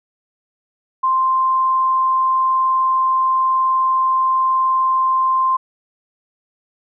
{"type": "tone", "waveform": "sine", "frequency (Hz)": 1046.5, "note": "C6", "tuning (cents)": 0, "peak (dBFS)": -13, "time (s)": [1.03, 5.57], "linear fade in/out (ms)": 10, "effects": []}